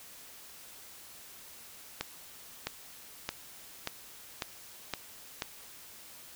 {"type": "accelerating click train", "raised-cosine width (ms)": 0.2, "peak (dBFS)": -15, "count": 7, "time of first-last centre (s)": [2.01, 5.421], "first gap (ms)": 660, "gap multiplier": 0.94, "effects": ["white hiss -51 dBFS RMS until 6.35 s"]}